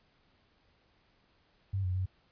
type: tone with pitch steps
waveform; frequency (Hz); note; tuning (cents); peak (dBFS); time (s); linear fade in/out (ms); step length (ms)
sine; 97.2 / 91.3 / 93.4; G2 / F#2 / F#2; -14 / -23 / +17; -29; 1.73-2.06; 10; 110
effects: pink hiss -69 dBFS RMS until 2.31 s + resampled to 11025 Hz